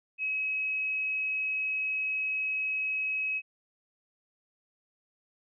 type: tone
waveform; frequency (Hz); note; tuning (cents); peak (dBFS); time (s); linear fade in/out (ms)
sine; 2556; D#7; +46; -28; 0.18-3.42; 50
effects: none